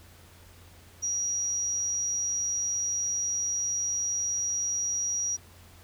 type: tone with amplitude modulation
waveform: sine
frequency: 5750 Hz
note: F8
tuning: 50 cents sharp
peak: -25 dBFS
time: 1.02-5.37 s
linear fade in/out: 20 ms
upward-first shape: sine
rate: 285 Hz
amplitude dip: 35%
effects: added 87 Hz sine -53 dBFS peak until 5.83 s + pink hiss -55 dBFS RMS until 5.83 s